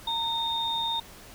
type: tone pair together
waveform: sine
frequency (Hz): 918 / 3668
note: A#5 / A#7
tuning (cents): -27 / -29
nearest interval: 2 octaves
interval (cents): 2398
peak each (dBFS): -30 / -28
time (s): 0.07-1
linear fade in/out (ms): 5
effects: pink hiss -48 dBFS RMS until 1.34 s